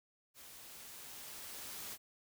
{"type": "noise with level ramp", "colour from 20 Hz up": "white", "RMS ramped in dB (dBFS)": [-55, -45], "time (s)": [0.34, 1.98], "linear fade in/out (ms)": 50, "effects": []}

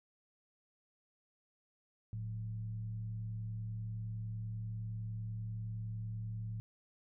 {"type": "tone with frequency modulation", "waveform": "sine", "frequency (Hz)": 110, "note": "A2", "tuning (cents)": 0, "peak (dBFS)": -38, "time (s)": [2.13, 6.6], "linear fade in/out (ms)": 0, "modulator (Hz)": 70.6, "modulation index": 0.4, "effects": []}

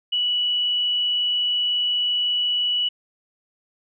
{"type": "tone with frequency modulation", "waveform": "sine", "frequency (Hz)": 2946, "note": "F#7", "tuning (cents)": -8, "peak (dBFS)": -19, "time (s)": [0.12, 2.89], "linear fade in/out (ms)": 10, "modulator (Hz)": 25.6, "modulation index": 0.41, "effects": []}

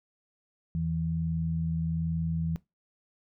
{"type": "tone pair together", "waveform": "sine", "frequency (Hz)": [82.41, 163.59], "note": ["E2", "E3"], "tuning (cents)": [0, -13], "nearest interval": "octave", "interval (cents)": 1187, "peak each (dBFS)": [-34, -28], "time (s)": [0.75, 2.56], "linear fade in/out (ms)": 0, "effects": ["noise-tail reverb RT60 0.2 s tail -20 dB re dry"]}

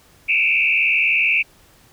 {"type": "tone with frequency modulation", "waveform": "sine", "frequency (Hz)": 2489, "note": "D#7", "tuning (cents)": 0, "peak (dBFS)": -14, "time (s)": [0.28, 1.43], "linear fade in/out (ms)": 20, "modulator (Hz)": 76.5, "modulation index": 3, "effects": ["pink hiss -52 dBFS RMS until 1.92 s"]}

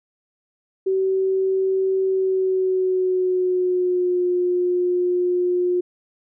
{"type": "tone with pitch glide", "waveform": "sine", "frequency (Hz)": [381.3, 357.8], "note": ["G4", "F4"], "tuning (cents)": [-48, 42], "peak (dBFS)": -17, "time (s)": [0.86, 5.81], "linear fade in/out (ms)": 10, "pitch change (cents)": -110, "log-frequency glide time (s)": [2.03, 4.25], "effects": []}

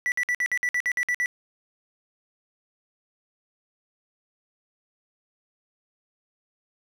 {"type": "tone bursts", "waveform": "triangle", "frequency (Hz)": 1963, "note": "B6", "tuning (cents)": -11, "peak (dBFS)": -20, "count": 11, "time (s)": [0.06, 1.259], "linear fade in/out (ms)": 0, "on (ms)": 59, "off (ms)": 55, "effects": []}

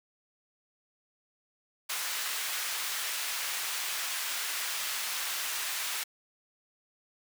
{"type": "high-pass noise", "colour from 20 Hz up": "pink", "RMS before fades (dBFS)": -34, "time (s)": [1.89, 6.04], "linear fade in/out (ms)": 10, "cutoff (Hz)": 1500, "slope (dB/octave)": 12, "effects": []}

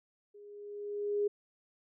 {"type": "tone with level ramp", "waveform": "sine", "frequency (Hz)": 411.2, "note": "G#4", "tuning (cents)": -17, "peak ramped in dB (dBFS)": [-51, -26], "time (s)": [0.34, 1.28], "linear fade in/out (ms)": 10, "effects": []}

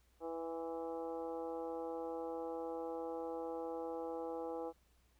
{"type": "harmonic tone with a mistuned harmonic", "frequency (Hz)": 164.6, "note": "E3", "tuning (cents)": -2, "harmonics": [2, 3, 4, 5, 6, 7, 8], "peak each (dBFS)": [-46, -42, -52, -47, -58, -58, -60], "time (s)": [0.2, 4.73], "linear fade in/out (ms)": 50, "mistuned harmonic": 6, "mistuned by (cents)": 49, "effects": ["added 60 Hz sine -70 dBFS peak until 5.19 s", "pink hiss -75 dBFS RMS until 5.19 s"]}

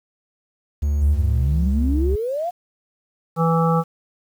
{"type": "tone with pitch glide", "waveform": "triangle", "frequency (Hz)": [72.6, 69], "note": ["D2", "C#2"], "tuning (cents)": [-19, -7], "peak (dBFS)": -15, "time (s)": [0.82, 2.16], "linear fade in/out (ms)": 10, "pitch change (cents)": -88, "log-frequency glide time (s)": [1.1, 1.75]}
{"type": "exponential sweep", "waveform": "sine", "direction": "up", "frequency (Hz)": [65.4, 733], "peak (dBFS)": -21, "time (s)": [1.01, 2.51], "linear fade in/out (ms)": 20}
{"type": "harmonic tone", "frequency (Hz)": 164.81, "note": "E3", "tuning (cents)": 0, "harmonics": [1, 3, 5, 7, 8], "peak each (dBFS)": [-17, -22, -24, -25, -26], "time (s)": [3.36, 3.84], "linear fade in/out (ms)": 50}
{"effects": ["8-bit"]}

